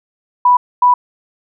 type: tone bursts at uneven times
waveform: sine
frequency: 986 Hz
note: B5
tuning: 3 cents flat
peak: -6 dBFS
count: 2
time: 0.45-0.57 / 0.82-0.94 s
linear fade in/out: 5 ms
effects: none